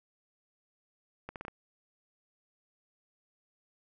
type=accelerating click train; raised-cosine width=0.5 ms; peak=-25 dBFS; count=5; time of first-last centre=1.29-1.482 s; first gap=68 ms; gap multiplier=0.77; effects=none

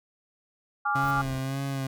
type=chord; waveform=sine; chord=D diminished; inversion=second; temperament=equal; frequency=830.6 / 1174.7 / 1396.9 Hz; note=Ab5 / D6 / F6; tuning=0 / 0 / 0 cents; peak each=-28 dBFS; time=0.85-1.22 s; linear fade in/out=10 ms
type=noise with exponential growth; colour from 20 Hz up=violet; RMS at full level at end=-43 dBFS; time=0.86-1.11 s; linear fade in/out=5 ms; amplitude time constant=53 ms
type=tone with vibrato; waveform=30% pulse; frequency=135.1 Hz; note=C#3; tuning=44 cents flat; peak=-26 dBFS; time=0.95-1.87 s; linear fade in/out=5 ms; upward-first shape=sine; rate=1.8 Hz; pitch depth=39 cents each way
type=noise; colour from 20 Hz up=brown; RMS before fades=-41 dBFS; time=1.03-1.39 s; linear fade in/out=2 ms
effects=none

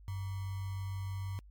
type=tone with sample-and-hold; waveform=sine; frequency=96.4 Hz; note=G2; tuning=28 cents flat; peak=-35 dBFS; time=0.08-1.39 s; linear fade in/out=0 ms; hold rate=1050 Hz; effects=added 50 Hz sine -52 dBFS peak until 1.5 s + MP3 96 kbps

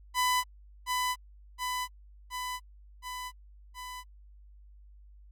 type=tone with echo; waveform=sawtooth; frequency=1000 Hz; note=B5; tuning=21 cents sharp; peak=-21 dBFS; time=0.14-0.44 s; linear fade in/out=50 ms; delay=720 ms; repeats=5; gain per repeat=-3 dB; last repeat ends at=4.04 s; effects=added 50 Hz sine -51 dBFS peak until 5.31 s + AAC 64 kbps

